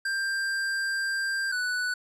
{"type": "tone pair in turn", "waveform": "square", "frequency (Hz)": [1585, 1484.6], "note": ["G6", "F#6"], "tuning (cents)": [19, 5], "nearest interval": "minor second", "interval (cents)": 114, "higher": "first", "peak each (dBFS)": [-27, -27], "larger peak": "neither", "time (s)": [[0.05, 1.52], [1.52, 1.94]], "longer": "first", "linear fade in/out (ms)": 5, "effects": ["low-pass 9000 Hz 12 dB/octave"]}